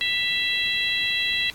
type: harmonic tone with a mistuned harmonic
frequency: 659 Hz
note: E5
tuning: 1 cent flat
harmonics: 3 / 4 / 5 / 6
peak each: -27 / -27 / -27 / -27 dBFS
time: 0.01-1.5 s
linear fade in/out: 0 ms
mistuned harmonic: 4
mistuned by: +33 cents
effects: pink hiss -46 dBFS RMS until 1.54 s + AAC 64 kbps